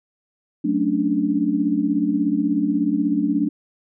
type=chord; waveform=sine; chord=D major seventh; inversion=first; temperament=equal; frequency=185 / 220 / 277.2 / 293.7 Hz; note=F#3 / A3 / C#4 / D4; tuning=0 / 0 / 0 / 0 cents; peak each=-26 / -24 / -24 / -20 dBFS; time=0.64-3.49 s; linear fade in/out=10 ms; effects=none